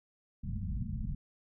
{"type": "low-pass noise", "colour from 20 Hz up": "pink", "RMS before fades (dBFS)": -36, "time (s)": [0.43, 1.15], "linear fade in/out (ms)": 10, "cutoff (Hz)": 230, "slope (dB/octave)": 96, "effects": []}